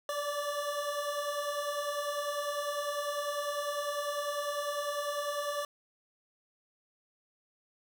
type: beating tone pair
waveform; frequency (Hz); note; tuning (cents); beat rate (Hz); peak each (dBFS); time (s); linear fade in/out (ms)
25% pulse; 573 / 583; D5 / D5; -43 / -13; 10; -35 / -30; 0.09-5.65; 2
effects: none